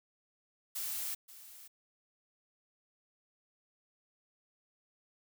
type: noise with echo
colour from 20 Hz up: blue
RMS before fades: -38 dBFS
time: 0.75-1.15 s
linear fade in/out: 10 ms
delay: 530 ms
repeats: 1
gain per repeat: -15 dB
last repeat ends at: 1.68 s
effects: none